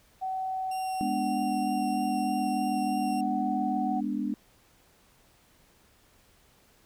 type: tone with pitch glide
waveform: sine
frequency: 756 to 747.7 Hz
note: F#5 to F#5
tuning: +37 to +18 cents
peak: -29 dBFS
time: 0.21-4.01 s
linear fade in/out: 20 ms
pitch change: -19 cents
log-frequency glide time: 0.46-1.76 s
type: tone with vibrato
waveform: 15% pulse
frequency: 2761 Hz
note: F7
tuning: 20 cents flat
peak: -35 dBFS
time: 0.71-3.21 s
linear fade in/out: 5 ms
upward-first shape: triangle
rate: 3.2 Hz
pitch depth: 10 cents each way
type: chord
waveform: sine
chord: G# diminished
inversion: none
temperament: equal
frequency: 207.7 / 246.9 / 293.7 Hz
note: G#3 / B3 / D4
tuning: 0 / 0 / 0 cents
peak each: -32 dBFS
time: 1.01-4.34 s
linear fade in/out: 0 ms
effects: pink hiss -62 dBFS RMS until 6.85 s